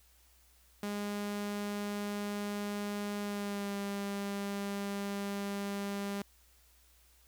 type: tone with pitch glide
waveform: sawtooth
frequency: 205 to 200.4 Hz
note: G#3 to G3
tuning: -22 to +38 cents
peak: -31 dBFS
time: 0.83-6.22 s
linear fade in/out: 2 ms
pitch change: -40 cents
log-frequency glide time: 3.2-3.74 s
effects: added 60 Hz sine -65 dBFS peak until 7.27 s + white hiss -66 dBFS RMS until 7.27 s